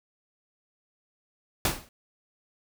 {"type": "noise with exponential decay", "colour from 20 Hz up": "pink", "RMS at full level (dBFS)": -21, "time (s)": [1.65, 1.89], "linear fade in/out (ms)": 2, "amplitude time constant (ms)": 52, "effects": []}